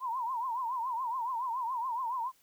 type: tone with vibrato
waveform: sine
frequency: 977 Hz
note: B5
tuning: 19 cents flat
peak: -31 dBFS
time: 0-2.32 s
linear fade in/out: 50 ms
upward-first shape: triangle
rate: 7.1 Hz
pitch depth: 170 cents each way
effects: white hiss -67 dBFS RMS until 2.42 s